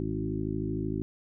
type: harmonic tone with a mistuned harmonic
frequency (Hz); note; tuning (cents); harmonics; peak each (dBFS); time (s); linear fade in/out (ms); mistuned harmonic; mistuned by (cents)
53.1; G#1; +39; 1 / 2 / 3 / 4 / 5 / 6 / 7; -39 / -36 / -36 / -41 / -36 / -35 / -37; 0-1.02; 0; 4; -17
effects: none